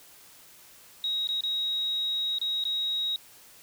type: tone with dropouts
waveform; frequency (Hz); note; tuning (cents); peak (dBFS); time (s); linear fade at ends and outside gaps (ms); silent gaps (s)
sine; 3800; A#7; +33; -26; 1.04-3.16; 1; 1.272-1.289 / 1.408-1.436 / 2.385-2.414 / 2.639-2.652
effects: white hiss -53 dBFS RMS until 3.62 s